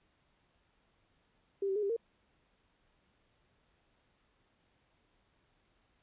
sine tone with pitch steps, 395.2 / 385.3 / 420.6 / 397.5 / 460.7 Hz, G4 / G4 / G#4 / G4 / A#4, +14 / -30 / +22 / +24 / -20 cents, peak -30 dBFS, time 1.62-1.965 s, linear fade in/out 5 ms, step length 69 ms, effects pink hiss -73 dBFS RMS until 6.02 s + resampled to 8000 Hz

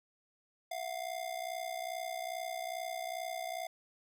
square ring-modulated tone, 700 Hz, F5, 4 cents sharp, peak -35 dBFS, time 0.71-3.67 s, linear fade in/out 5 ms, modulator 31.2 Hz, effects none

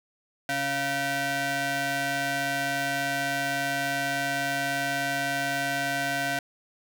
sawtooth ring-modulated tone, 415.3 Hz, G#4, in tune, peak -19 dBFS, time 0.49-6.39 s, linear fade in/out 2 ms, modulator 1110 Hz, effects none

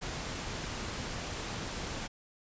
pink noise, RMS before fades -38 dBFS, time 0.01-2.08 s, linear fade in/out 20 ms, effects resampled to 16000 Hz

